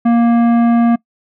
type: tone with tanh clipping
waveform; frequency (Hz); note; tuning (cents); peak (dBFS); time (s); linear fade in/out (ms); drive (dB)
sine; 234.4; A#3; +10; -10; 0.05-0.96; 10; 13
effects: noise-tail reverb RT60 0.1 s tail -23 dB re dry